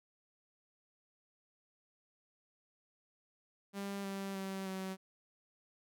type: tone with pitch steps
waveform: sawtooth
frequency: 198.7 / 195.63 / 192.6 / 189.62 Hz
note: G3 / G3 / G3 / F#3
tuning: +24 / -3 / -30 / +43 cents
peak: -35 dBFS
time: 3.73-4.97 s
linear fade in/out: 50 ms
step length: 310 ms
effects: none